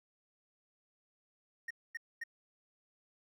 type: tone bursts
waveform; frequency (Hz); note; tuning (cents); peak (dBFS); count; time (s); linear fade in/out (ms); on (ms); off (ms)
triangle; 1859; A#6; -5; -36; 3; 1.68-2.238; 5; 26; 240
effects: none